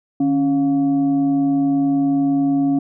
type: tone with frequency modulation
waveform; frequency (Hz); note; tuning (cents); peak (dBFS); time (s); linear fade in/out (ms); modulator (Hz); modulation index
sine; 277.2; C#4; 0; -14; 0.2-2.79; 5; 429; 0.37
effects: none